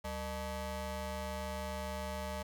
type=ring-modulated tone; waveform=25% pulse; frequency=266.8 Hz; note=C4; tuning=34 cents sharp; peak=-31 dBFS; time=0.04-2.43 s; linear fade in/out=10 ms; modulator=340 Hz; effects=none